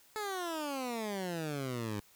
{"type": "exponential sweep", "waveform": "15% pulse", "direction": "down", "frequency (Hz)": [436.4, 100.5], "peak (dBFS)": -29, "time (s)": [0.16, 2], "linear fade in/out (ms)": 0, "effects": ["white hiss -63 dBFS RMS until 2.15 s"]}